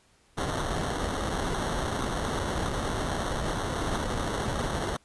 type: noise with sample-and-hold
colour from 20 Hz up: pink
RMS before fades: -30 dBFS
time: 0.37-4.97 s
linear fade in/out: 10 ms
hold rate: 2450 Hz
effects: pink hiss -63 dBFS RMS until 5.04 s + resampled to 24000 Hz